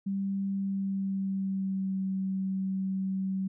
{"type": "tone with pitch glide", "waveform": "sine", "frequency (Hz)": [196, 191.08], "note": ["G3", "G3"], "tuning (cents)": [0, -44], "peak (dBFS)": -28, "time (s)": [0.06, 3.48], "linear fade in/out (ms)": 10, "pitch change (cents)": -44, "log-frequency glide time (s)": [0.53, 2.01], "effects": []}